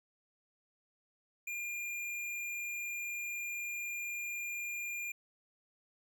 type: tone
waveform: square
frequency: 2406 Hz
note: D7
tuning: 41 cents sharp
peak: -38 dBFS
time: 1.47-5.12 s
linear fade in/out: 5 ms
effects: none

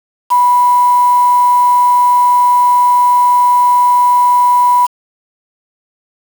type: tone with quantisation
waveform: sine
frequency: 983 Hz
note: B5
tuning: 8 cents flat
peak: -6 dBFS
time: 0.3-4.87 s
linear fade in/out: 20 ms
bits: 4
effects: none

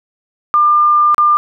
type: tone with dropouts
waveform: sine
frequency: 1199 Hz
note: D6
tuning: 36 cents sharp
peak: -7 dBFS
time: 0.54-1.37 s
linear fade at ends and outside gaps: 0 ms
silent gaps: 1.145-1.181 s
effects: none

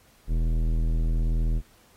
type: tone with tanh clipping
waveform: sine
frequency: 40.54 Hz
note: E1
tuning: 28 cents flat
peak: -23 dBFS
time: 0.27-1.62 s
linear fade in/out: 50 ms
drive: 15 dB
effects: pink hiss -59 dBFS RMS until 1.96 s + AAC 48 kbps

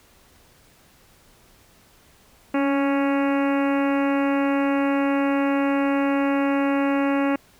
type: harmonic tone with a mistuned harmonic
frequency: 277.2 Hz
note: C#4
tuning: in tune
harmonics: 1 / 2 / 3 / 4 / 5 / 6 / 7 / 8 / 9 / 10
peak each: -20 / -26 / -30 / -32 / -34 / -36 / -37 / -38 / -39 / -40 dBFS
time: 2.54-7.36 s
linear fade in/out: 5 ms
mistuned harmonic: 1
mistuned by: +22 cents
effects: pink hiss -55 dBFS RMS until 7.59 s

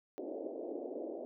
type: band-pass noise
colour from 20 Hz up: pink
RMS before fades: -42 dBFS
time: 0.18-1.25 s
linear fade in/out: 0 ms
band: 280 to 640 Hz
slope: 48 dB/octave
effects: none

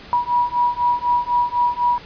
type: beating tone pair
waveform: sine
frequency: 967 / 971 Hz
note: B5 / B5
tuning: -37 / -30 cents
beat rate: 4 Hz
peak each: -19 / -19 dBFS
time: 0.13-1.98 s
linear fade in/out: 0 ms
effects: pink hiss -40 dBFS RMS until 2.05 s + resampled to 11025 Hz

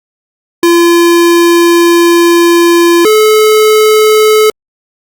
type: tone pair in turn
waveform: square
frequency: 342 / 430.9 Hz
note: F4 / A4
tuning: -36 / -36 cents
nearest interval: major third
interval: 400 cents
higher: second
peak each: -4 dBFS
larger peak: neither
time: 0.63-3.05 / 3.05-4.5 s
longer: first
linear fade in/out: 2 ms
effects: Opus 48 kbps

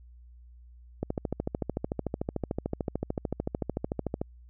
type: click train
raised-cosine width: 2 ms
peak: -16 dBFS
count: 44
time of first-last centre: 1.03-4.215 s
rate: 13.5 Hz
effects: added 60 Hz sine -49 dBFS peak until 4.49 s

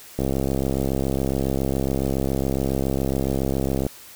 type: click train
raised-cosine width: 2 ms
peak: -10 dBFS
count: 248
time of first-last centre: 0.19-3.866 s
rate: 67.2 Hz
effects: white hiss -44 dBFS RMS until 4.15 s

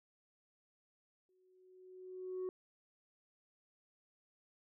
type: tone with exponential growth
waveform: sine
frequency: 370 Hz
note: F#4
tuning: in tune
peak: -34 dBFS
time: 1.29-2.49 s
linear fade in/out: 1 ms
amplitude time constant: 260 ms
effects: tanh soft clip ceiling -36 dBFS

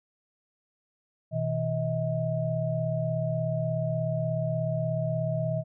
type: tone cluster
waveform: sine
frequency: 123.1 / 159.7 / 637 Hz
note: B2 / D#3 / D#5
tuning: -5 / +45 / +41 cents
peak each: -30 dBFS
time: 1.31-5.64 s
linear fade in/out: 50 ms
effects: none

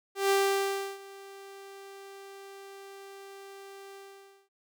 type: tone with ADSR envelope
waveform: sawtooth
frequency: 393.1 Hz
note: G4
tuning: 5 cents sharp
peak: -18 dBFS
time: 0.15-4.49 s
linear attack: 150 ms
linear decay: 680 ms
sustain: -23 dB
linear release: 540 ms
effects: none

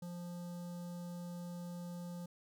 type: tone with notch filter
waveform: square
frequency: 174.9 Hz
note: F3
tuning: 3 cents sharp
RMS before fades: -45 dBFS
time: 0.02-2.26 s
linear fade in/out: 5 ms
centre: 2200 Hz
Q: 0.53
effects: none

